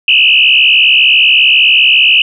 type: tone with frequency modulation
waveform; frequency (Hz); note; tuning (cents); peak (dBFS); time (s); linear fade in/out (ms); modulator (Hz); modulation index
sine; 2762; F7; -20; -4; 0.08-2.22; 2; 67.4; 3.4
effects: none